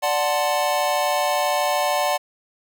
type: chord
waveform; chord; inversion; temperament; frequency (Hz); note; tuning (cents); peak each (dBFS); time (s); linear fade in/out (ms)
square; D dominant seventh; none; equal; 587.3 / 740 / 880 / 1046.5; D5 / F#5 / A5 / C6; 0 / 0 / 0 / 0; -24 / -24 / -27 / -28; 0.02-2.18; 20
effects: none